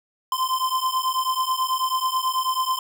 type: beating tone pair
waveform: square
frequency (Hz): 1030 / 1039.2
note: C6 / C6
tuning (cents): -28 / -12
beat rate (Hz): 9.2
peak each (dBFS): -25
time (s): 0.32-2.79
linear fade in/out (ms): 2
effects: 9-bit